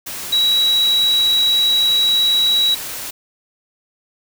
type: tone in noise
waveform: sine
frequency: 3886 Hz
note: B7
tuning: 29 cents flat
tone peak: -12 dBFS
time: 0.32-2.75 s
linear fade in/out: 10 ms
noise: white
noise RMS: -28 dBFS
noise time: 0.06-3.11 s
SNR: +13 dB
effects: none